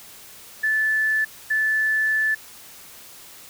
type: tone bursts at uneven times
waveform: sine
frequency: 1746 Hz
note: A6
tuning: 14 cents flat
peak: -18 dBFS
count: 2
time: 0.63-1.25 / 1.5-2.35 s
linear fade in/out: 10 ms
effects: white hiss -44 dBFS RMS until 3.49 s